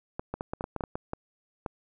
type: clicks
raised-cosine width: 1 ms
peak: -18 dBFS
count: 12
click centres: 0.195 / 0.34 / 0.409 / 0.535 / 0.609 / 0.641 / 0.763 / 0.808 / 0.838 / 0.955 / 1.134 / 1.662 s
effects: none